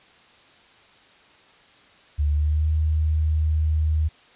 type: tone with pitch glide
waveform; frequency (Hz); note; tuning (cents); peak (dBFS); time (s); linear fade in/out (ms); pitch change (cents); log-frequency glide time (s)
sine; 73.42 to 77.79; D2 to D#2; 0 to 0; -18; 2.18-4.09; 20; +100; 2.29-2.68
effects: white hiss -53 dBFS RMS until 4.35 s + resampled to 8000 Hz